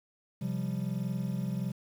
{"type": "chord", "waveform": "triangle", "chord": "C suspended fourth", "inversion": "none", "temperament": "equal", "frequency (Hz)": [130.81, 174.61, 196], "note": ["C3", "F3", "G3"], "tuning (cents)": [0, 0, 0], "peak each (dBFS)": -33, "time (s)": [0.41, 1.72], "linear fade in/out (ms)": 10, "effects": ["9-bit"]}